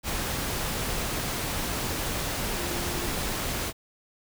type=tone in noise; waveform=sine; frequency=350 Hz; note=F4; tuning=4 cents sharp; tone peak=-37 dBFS; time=2.55-3.1 s; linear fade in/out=50 ms; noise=pink; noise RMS=-30 dBFS; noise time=0.03-3.73 s; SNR=-10 dB; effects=none